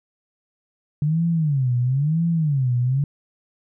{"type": "tone with vibrato", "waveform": "sine", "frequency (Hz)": 143.7, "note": "D3", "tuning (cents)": -37, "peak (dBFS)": -17, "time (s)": [1.02, 3.04], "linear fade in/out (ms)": 2, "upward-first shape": "sine", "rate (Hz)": 1, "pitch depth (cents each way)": 280, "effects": []}